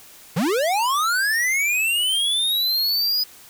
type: linear sweep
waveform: square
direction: up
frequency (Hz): 138.59 to 5000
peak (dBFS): -19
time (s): 0.36-3.24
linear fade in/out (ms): 10
effects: white hiss -46 dBFS RMS until 3.49 s